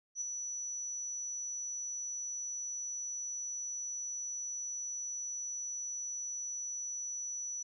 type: tone with ADSR envelope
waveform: sine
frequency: 5920 Hz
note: F#8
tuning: in tune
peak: -32 dBFS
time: 0.15-7.63 s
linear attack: 65 ms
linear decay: 3 ms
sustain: -5 dB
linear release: 8 ms
effects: none